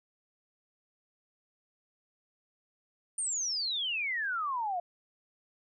sine exponential sweep, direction down, 9170 to 683 Hz, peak -30 dBFS, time 3.18-4.8 s, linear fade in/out 5 ms, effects none

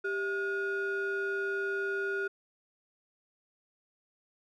triangle ring-modulated tone, 522 Hz, C5, 4 cents flat, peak -25 dBFS, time 0.04-2.28 s, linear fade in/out 10 ms, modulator 916 Hz, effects none

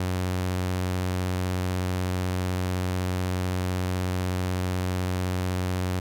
sawtooth tone with vibrato, 91.6 Hz, F#2, 17 cents flat, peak -21 dBFS, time 0-6 s, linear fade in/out 5 ms, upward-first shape sine, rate 16 Hz, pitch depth 10 cents each way, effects none

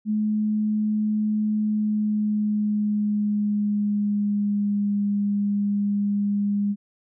sine tone with pitch glide, 213 to 203.3 Hz, G#3 to G#3, +44 to -37 cents, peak -20 dBFS, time 0.05-6.76 s, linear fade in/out 50 ms, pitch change -81 cents, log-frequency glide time 1.58-5.03 s, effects none

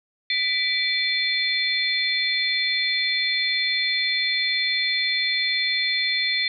sine tone cluster, 1985 / 2326 / 3527 / 4206 Hz, B6 / D7 / A7 / C8, +8 / -17 / +3 / +8 cents, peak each -26 dBFS, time 0.3-6.48 s, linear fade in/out 2 ms, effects none

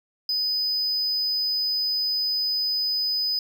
triangle tone, 5000 Hz, D#8, 8 cents sharp, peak -21 dBFS, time 0.29-3.39 s, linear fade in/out 2 ms, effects none

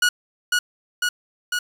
sawtooth tone with echo, 1456 Hz, F#6, 28 cents flat, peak -11 dBFS, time 0.02-0.09 s, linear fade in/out 5 ms, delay 500 ms, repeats 3, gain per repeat -2 dB, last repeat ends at 1.59 s, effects low-pass 11000 Hz 12 dB/octave + 7-bit

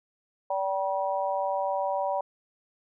harmonic tone, 192.9 Hz, G3, 28 cents flat, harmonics 3 / 4 / 5, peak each -29 / -30 / -31 dBFS, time 0.5-2.21 s, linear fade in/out 5 ms, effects none

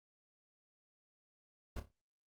brown noise with echo, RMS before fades -40 dBFS, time 1.76-1.8 s, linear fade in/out 5 ms, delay 29 ms, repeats 4, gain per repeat -9 dB, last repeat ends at 1.916 s, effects noise-tail reverb RT60 0.2 s tail -21 dB re dry + Opus 48 kbps

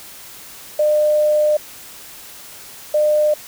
sine tone pair in turn, 603 / 603 Hz, D5 / D5, +46 / +46 cents, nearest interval unison, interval 0 cents, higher neither, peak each -12 dBFS, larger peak neither, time 0.79-1.57 / 2.94-3.34 s, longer first, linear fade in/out 5 ms, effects white hiss -38 dBFS RMS until 3.47 s

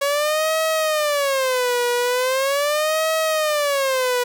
sawtooth tone with vibrato, 556 Hz, C#5, 5 cents sharp, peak -14 dBFS, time 0.01-4.24 s, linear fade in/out 10 ms, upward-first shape sine, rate 0.4 Hz, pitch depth 240 cents each way, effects none

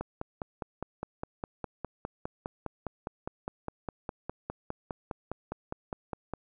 click train, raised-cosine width 1 ms, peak -20 dBFS, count 32, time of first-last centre 0.01-6.337 s, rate 4.9 Hz, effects none

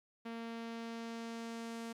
sawtooth tone with low-pass filter sweep, 229.9 Hz, A#3, 24 cents flat, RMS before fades -44 dBFS, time 0.25-1.93 s, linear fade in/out 10 ms, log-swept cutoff 3300 to 10000 Hz, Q 0.92, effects 12-bit

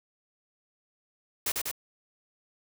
white noise with echo, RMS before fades -29 dBFS, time 1.46-1.52 s, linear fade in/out 5 ms, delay 97 ms, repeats 2, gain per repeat -2 dB, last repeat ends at 1.714 s, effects none

